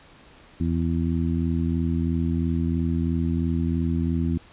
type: harmonic tone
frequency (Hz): 83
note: E2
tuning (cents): +12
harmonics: 1 / 2 / 3 / 4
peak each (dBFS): -25 / -26 / -26 / -33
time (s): 0.6-4.38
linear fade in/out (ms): 5
effects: pink hiss -51 dBFS RMS until 4.52 s + resampled to 8000 Hz